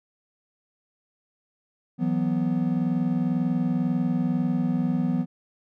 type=chord; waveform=triangle; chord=E suspended second; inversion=none; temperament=equal; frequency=164.81 / 185 / 246.9 Hz; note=E3 / F#3 / B3; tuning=0 / 0 / 0 cents; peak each=-25 / -25 / -23 dBFS; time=1.98-5.26 s; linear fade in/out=50 ms; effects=none